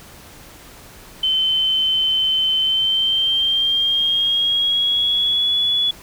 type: tone with pitch glide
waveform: sine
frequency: 3071 to 3407 Hz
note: G7 to G#7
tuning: -36 to +44 cents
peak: -15 dBFS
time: 1.23-5.91 s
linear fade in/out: 5 ms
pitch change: +180 cents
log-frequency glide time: 2.61-5.57 s
effects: pink hiss -42 dBFS RMS until 6.02 s